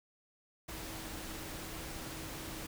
sine tone in noise, 320 Hz, D#4, 49 cents sharp, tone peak -51 dBFS, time 0.68-2.67 s, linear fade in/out 10 ms, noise pink, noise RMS -44 dBFS, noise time 0.68-2.67 s, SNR -10 dB, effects none

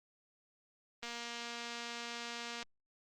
click train, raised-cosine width 0.2 ms, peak -26 dBFS, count 378, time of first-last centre 1.03-2.627 s, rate 236 Hz, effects Opus 24 kbps

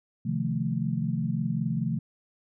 sine chord, F dominant seventh, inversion second, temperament equal, 130.81 / 155.56 / 174.61 / 220 Hz, C3 / Eb3 / F3 / A3, 0 / 0 / 0 / 0 cents, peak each -31 dBFS, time 0.25-1.99 s, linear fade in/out 10 ms, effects none

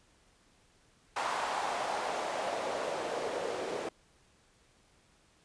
white noise with band-pass filter sweep, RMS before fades -35 dBFS, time 1.16-3.89 s, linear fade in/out 5 ms, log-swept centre 890 to 450 Hz, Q 2.4, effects pink hiss -66 dBFS RMS until 5.44 s + resampled to 22050 Hz

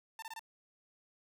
sawtooth tone bursts, 895 Hz, A5, 29 cents sharp, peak -39 dBFS, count 4, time 0.19-0.394 s, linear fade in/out 2 ms, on 33 ms, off 24 ms, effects none

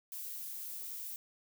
violet noise, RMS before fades -43 dBFS, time 0.12-1.16 s, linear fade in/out 0 ms, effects none

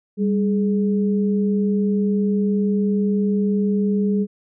sine tone pair together, 198.5 / 420.6 Hz, G3 / G#4, +22 / +22 cents, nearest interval octave + minor second, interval 1300 cents, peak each -17 / -24 dBFS, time 0.17-4.27 s, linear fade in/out 50 ms, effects none

